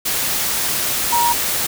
sine tone in noise, 948 Hz, A#5, 29 cents sharp, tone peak -14 dBFS, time 1.12-1.33 s, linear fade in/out 10 ms, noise white, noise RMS -20 dBFS, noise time 0.05-1.67 s, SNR +3 dB, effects none

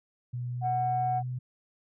sine tone with pitch glide, 122.6 to 125.68 Hz, B2 to B2, -12 to +31 cents, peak -31 dBFS, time 0.33-1.39 s, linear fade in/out 10 ms, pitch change +43 cents, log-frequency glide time 0.5-1.03 s
sine tone, 740 Hz, F#5, in tune, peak -25 dBFS, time 0.61-1.23 s, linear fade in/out 50 ms
effects tanh soft clip ceiling -19 dBFS

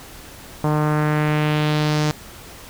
sawtooth tone with low-pass filter sweep, 151.4 Hz, D#3, 47 cents flat, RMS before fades -19 dBFS, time 0.64-2.11 s, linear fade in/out 0 ms, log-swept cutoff 1000 to 6200 Hz, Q 1.7, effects pink hiss -40 dBFS RMS until 2.69 s

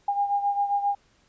sine beating tone pair, 807 / 814.5 Hz, G#5 / G#5, -50 / -34 cents, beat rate 7.5 Hz, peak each -23 / -29 dBFS, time 0.08-0.95 s, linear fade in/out 5 ms, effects pink hiss -63 dBFS RMS until 1.28 s + resampled to 16000 Hz

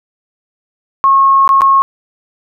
sine tone with dropouts, 1088 Hz, C#6, 33 cents flat, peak -5 dBFS, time 1.04-1.82 s, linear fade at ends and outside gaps 0 ms, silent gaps 1.477-1.491 / 1.609-1.618 s, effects none

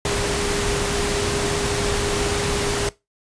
sine tone in noise, 407 Hz, G#4, 35 cents flat, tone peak -26 dBFS, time 0.05-2.89 s, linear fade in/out 2 ms, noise pink, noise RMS -23 dBFS, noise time 0.05-2.89 s, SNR -6 dB, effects noise-tail reverb RT60 0.2 s tail -19 dB re dry + resampled to 22050 Hz

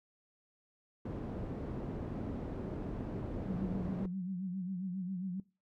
white low-pass noise, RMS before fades -40 dBFS, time 1.05-4.06 s, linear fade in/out 5 ms, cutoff 300 Hz, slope 12 dB/octave
sine tone with vibrato, 185 Hz, F#3, in tune, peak -35 dBFS, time 3.46-5.4 s, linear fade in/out 2 ms, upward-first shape sine, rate 7.4 Hz, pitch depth 80 cents each way
effects noise-tail reverb RT60 0.3 s tail -21 dB re dry

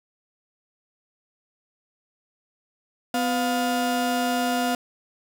35% pulse tone pair together, 250.8 / 709.4 Hz, B3 / F5, +27 / +27 cents, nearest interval octave + tritone, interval 1800 cents, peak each -23 dBFS, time 3.14-4.75 s, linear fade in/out 2 ms, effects none

